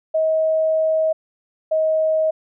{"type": "tone pair in turn", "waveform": "sine", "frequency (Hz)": [635, 631.6], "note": ["D#5", "D#5"], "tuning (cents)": [35, 26], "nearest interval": "unison", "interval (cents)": 9, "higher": "first", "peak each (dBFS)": -15, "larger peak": "neither", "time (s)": [[0.14, 1.13], [1.71, 2.31]], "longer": "first", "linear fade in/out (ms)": 10, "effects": []}